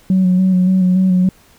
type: tone with vibrato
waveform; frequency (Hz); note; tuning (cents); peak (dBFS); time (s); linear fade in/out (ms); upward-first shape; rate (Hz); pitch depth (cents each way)
sine; 185; F#3; 0; -8; 0.1-1.29; 2; square; 3.5; 24
effects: tanh soft clip ceiling -6 dBFS + pink hiss -49 dBFS RMS until 1.58 s